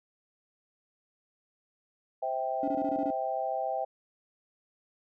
sine chord, C major, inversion none, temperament equal with one note detuned, 523.3 / 650.2 / 784 Hz, C5 / E5 / G5, 0 / -24 / 0 cents, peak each -36 / -33 / -32 dBFS, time 2.22-3.85 s, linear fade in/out 10 ms
triangle tone bursts, 283.9 Hz, C#4, 41 cents sharp, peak -28 dBFS, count 7, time 2.63-3.105 s, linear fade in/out 2 ms, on 49 ms, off 22 ms
effects none

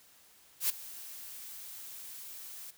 blue noise with ADSR envelope, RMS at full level -27 dBFS, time 0.6-2.71 s, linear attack 94 ms, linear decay 11 ms, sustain -19 dB, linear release 10 ms, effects white hiss -61 dBFS RMS until 2.77 s

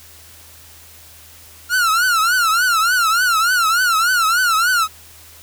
45% pulse tone with vibrato, 1390 Hz, F6, 9 cents flat, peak -13 dBFS, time 1.69-4.88 s, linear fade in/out 50 ms, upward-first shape triangle, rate 3.4 Hz, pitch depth 170 cents each way, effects added 81 Hz sine -48 dBFS peak until 5.42 s + white hiss -43 dBFS RMS until 5.42 s

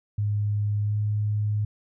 sine tone with pitch glide, 103.83 to 105.1 Hz, G#2 to G#2, 0 to +21 cents, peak -22 dBFS, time 0.18-1.65 s, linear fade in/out 5 ms, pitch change +21 cents, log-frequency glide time 0.82-0.95 s, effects none

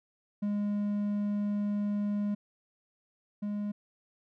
triangle tone pair in turn, 205.7 / 206.5 Hz, G#3 / G#3, -16 / -10 cents, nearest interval unison, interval 6 cents, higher second, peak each -26 / -29 dBFS, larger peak first, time 0.42-2.35 / 3.42-3.72 s, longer first, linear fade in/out 10 ms, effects none

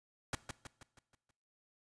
pink noise with echo, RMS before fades -36 dBFS, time 0.33-0.35 s, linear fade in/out 2 ms, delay 160 ms, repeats 6, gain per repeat -6 dB, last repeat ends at 1.31 s, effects noise-tail reverb RT60 0.7 s tail -19 dB re dry + resampled to 22050 Hz

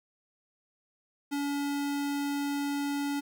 square tone, 284.7 Hz, C#4, 46 cents sharp, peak -30 dBFS, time 1.31-3.21 s, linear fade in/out 20 ms, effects 10-bit

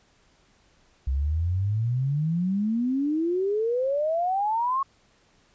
sine exponential sweep, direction up, 64 to 1108.7 Hz, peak -22 dBFS, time 1.07-4.83 s, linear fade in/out 5 ms, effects pink hiss -62 dBFS RMS until 5.54 s + resampled to 16000 Hz

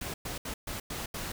pink noise bursts at uneven times, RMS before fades -37 dBFS, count 6, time 0.01-0.14 / 0.25-0.38 / 0.45-0.54 / 0.67-0.8 / 0.9-1.06 / 1.14-1.32 s, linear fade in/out 5 ms, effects none

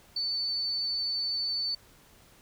sine tone, 4506 Hz, C#8, 28 cents sharp, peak -28 dBFS, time 0.16-1.75 s, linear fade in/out 5 ms, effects pink hiss -58 dBFS RMS until 2.41 s

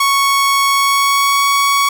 sawtooth tone with pitch glide, 1108.7 to 1119 Hz, C#6 to C#6, 0 to +16 cents, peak -7 dBFS, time 0-1.89 s, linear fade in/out 5 ms, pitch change +16 cents, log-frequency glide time 0.72-1.44 s, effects none

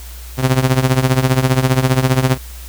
sawtooth tone with tremolo, 130 Hz, C3, 11 cents flat, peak -4 dBFS, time 0.37-2.38 s, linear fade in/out 50 ms, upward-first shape triangle, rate 15 Hz, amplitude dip 85%, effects added 60 Hz sine -30 dBFS peak until 2.68 s + white hiss -38 dBFS RMS until 2.68 s

